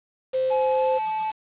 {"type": "tone", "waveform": "sine", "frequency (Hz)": 520, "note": "C5", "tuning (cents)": -11, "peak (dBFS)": -20, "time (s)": [0.33, 0.99], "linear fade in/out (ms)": 20}
{"type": "tone with pitch glide", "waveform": "triangle", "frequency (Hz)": [850, 869.4], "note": ["G#5", "A5"], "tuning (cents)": [40, -21], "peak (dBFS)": -22, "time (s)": [0.5, 1.32], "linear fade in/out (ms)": 20, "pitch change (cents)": 39, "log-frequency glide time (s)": [0.7, 0.9]}
{"effects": ["resampled to 8000 Hz", "7-bit"]}